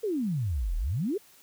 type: exponential two-way sweep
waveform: sine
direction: down then up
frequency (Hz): 466.2 to 36.49 to 449.9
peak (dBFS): -26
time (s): 0.03-1.18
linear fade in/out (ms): 10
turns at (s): 0.76
effects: white hiss -57 dBFS RMS until 1.42 s